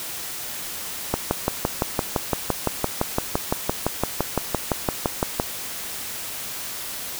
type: click train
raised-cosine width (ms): 1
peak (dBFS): -5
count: 26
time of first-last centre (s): 1.14-5.399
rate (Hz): 5.87
effects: white hiss -32 dBFS RMS until 7.19 s